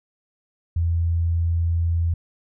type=tone; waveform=sine; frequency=84.1 Hz; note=E2; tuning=35 cents sharp; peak=-18 dBFS; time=0.76-2.14 s; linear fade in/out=5 ms; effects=none